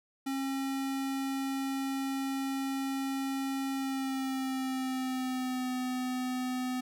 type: tone with pitch glide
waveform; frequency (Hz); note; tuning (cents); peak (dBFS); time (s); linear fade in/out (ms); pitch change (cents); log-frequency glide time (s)
square; 270 to 253.4; C#4 to B3; -45 to +45; -32; 0.26-6.81; 10; -110; 3.74-5.71
effects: none